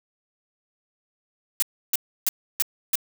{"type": "noise bursts", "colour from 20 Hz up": "blue", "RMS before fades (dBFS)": -21, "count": 5, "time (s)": [1.6, 2.955], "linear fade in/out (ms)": 0, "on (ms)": 23, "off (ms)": 310, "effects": []}